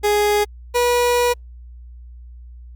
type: tone pair in turn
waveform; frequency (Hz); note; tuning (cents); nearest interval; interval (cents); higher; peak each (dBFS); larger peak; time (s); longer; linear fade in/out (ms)
30% pulse; 415.3 / 485.4; G#4 / B4; 0 / -30; minor third; 270; second; -12; neither; 0.03-0.45 / 0.74-1.34; second; 20
effects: added 60 Hz sine -36 dBFS peak until 2.75 s + Opus 48 kbps